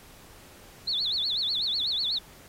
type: tone with vibrato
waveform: sine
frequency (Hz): 3900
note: B7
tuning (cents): -23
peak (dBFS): -25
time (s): 0.87-2.19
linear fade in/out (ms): 10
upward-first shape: sine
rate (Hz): 8.1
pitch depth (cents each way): 230
effects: pink hiss -52 dBFS RMS until 2.48 s + AAC 48 kbps